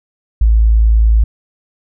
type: tone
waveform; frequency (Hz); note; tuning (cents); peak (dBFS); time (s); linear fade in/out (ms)
sine; 55; A1; 0; -6; 0.41-1.24; 5
effects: none